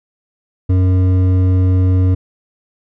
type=tone with hard clipping; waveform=sine; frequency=92.5 Hz; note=F#2; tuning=in tune; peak=-11 dBFS; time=0.69-2.15 s; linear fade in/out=10 ms; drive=9 dB; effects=none